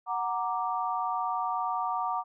sine chord, Gb augmented, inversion none, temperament equal, 740 / 932.3 / 1174.7 Hz, Gb5 / Bb5 / D6, 0 / 0 / 0 cents, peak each -32 dBFS, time 0.06-2.24 s, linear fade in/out 50 ms, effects none

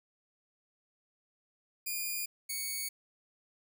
5% pulse tone pair in turn, 2429 / 2230 Hz, D#7 / C#7, -42 / +10 cents, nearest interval minor second, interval 148 cents, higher first, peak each -24 / -25 dBFS, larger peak first, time 1.86-2.26 / 2.49-2.89 s, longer neither, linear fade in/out 10 ms, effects none

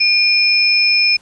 sine tone pair together, 2419 / 5209 Hz, D#7 / E8, -49 / -21 cents, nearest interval octave + minor second, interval 1328 cents, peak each -13 dBFS, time 0-1.17 s, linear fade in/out 10 ms, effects pink hiss -50 dBFS RMS until 1.21 s + resampled to 24000 Hz

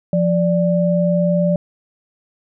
sine tone pair together, 174.61 / 587.3 Hz, F3 / D5, 0 / 0 cents, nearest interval octave + major sixth, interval 2100 cents, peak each -15 / -17 dBFS, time 0.13-1.56 s, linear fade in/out 2 ms, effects none

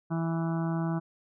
harmonic tone, 164.81 Hz, E3, in tune, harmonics 1 / 2 / 4 / 5 / 6 / 7 / 8 / 9, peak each -28 / -34 / -40 / -42 / -44 / -45 / -46 / -47 dBFS, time 0.1-1 s, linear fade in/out 20 ms, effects none

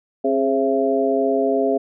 harmonic tone with a mistuned harmonic, 134.2 Hz, C3, 44 cents sharp, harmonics 2 / 3 / 4 / 5, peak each -22 / -20 / -24 / -21 dBFS, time 0.24-1.78 s, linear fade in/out 10 ms, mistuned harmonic 3, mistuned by +46 cents, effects none

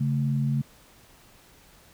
sine tone pair together, 139.57 / 221.7 Hz, C#3 / A3, +12 / +13 cents, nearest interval minor sixth, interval 801 cents, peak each -23 / -29 dBFS, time 0-0.62 s, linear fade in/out 10 ms, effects pink hiss -55 dBFS RMS until 1.93 s

